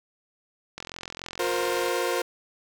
click train, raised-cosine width 0.2 ms, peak -18 dBFS, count 49, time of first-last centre 0.78-1.883 s, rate 43.5 Hz
sawtooth chord, F suspended fourth, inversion none, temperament equal with one note detuned, 356.2 / 466.2 / 523.3 Hz, F4 / Bb4 / C5, +34 / 0 / 0 cents, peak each -25 dBFS, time 1.39-2.22 s, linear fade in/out 5 ms
effects none

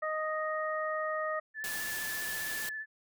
harmonic tone, 622.3 Hz, D#5, in tune, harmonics 1 / 2 / 3, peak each -34 / -35 / -38 dBFS, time 0.02-1.4 s, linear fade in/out 10 ms
sine tone with vibrato, 1739 Hz, A6, 21 cents flat, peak -36 dBFS, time 1.54-2.86 s, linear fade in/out 50 ms, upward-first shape triangle, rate 15 Hz, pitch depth 27 cents each way
white noise, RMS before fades -39 dBFS, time 1.64-2.69 s, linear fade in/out 0 ms
effects none

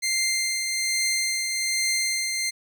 15% pulse tone with tremolo, 2094 Hz, C7, 1 cent sharp, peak -15 dBFS, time 0.02-2.51 s, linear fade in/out 20 ms, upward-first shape triangle, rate 1.2 Hz, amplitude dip 40%, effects none

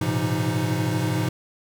square tone cluster, 106.7 / 119.1 / 131.9 / 169.5 / 311.6 Hz, G#2 / A#2 / C3 / E3 / D#4, +47 / +38 / +14 / +49 / +3 cents, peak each -29 dBFS, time 0.01-1.29 s, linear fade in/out 5 ms, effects none

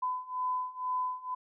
sine beating tone pair, 1007 / 1009.1 Hz, B5 / B5, +33 / +37 cents, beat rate 2.1 Hz, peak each -35 / -33 dBFS, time 0.02-1.35 s, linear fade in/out 10 ms, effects none

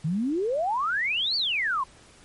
sine exponential two-way sweep, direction up then down, 146.83 to 4666 to 995 Hz, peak -23 dBFS, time 0.04-1.84 s, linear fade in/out 10 ms, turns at 1.36 s, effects pink hiss -53 dBFS RMS until 2.24 s + MP3 48 kbps

